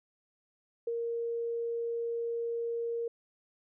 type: tone with ADSR envelope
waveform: sine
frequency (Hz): 466.2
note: A#4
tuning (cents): 0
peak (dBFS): -29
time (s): 0.87-3.08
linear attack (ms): 5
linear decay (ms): 32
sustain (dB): -2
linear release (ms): 4
effects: none